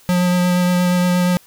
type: tone with vibrato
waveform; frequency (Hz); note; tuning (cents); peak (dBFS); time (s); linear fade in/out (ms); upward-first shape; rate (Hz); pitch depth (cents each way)
square; 179; F3; +43; -14; 0.09-1.37; 0; sine; 8.5; 12
effects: white hiss -49 dBFS RMS until 1.46 s